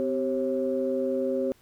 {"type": "tone cluster", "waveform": "sine", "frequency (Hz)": [256.5, 388.3, 540], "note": ["C4", "G4", "C#5"], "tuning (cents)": [-34, -16, -45], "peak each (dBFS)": [-29, -29, -27], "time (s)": [0, 1.52], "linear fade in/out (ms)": 0, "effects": ["tanh soft clip ceiling -15 dBFS", "pink hiss -61 dBFS RMS until 1.61 s"]}